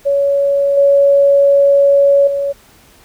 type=tone with level steps; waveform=sine; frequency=561 Hz; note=C#5; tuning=21 cents sharp; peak=-10 / -6 / -14 dBFS; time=0.05-2.53 s; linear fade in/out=20 ms; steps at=0.77 / 2.27 s; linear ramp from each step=5 ms; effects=pink hiss -46 dBFS RMS until 3.04 s